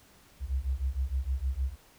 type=beating tone pair; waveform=sine; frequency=63 / 69.5 Hz; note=B1 / C#2; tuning=+35 / +5 cents; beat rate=6.5 Hz; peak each=-31 dBFS; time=0.4-1.76 s; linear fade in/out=50 ms; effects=pink hiss -59 dBFS RMS until 1.98 s